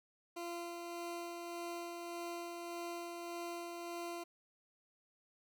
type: tone with tremolo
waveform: 20% pulse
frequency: 343.6 Hz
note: F4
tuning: 28 cents flat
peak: -36 dBFS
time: 0.36-4.24 s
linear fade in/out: 10 ms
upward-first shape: sine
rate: 1.7 Hz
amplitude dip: 30%
effects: none